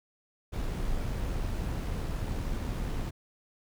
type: noise with amplitude modulation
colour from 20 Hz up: brown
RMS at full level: -31 dBFS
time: 0.52-3.11 s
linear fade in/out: 20 ms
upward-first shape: sine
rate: 75.6 Hz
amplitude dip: 25%
effects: none